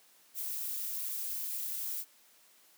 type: noise with amplitude modulation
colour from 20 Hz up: violet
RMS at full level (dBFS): -34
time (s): 0.34-2.05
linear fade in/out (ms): 50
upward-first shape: sine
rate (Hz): 232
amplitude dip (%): 70
effects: white hiss -63 dBFS RMS until 2.77 s + high-pass 200 Hz 12 dB/octave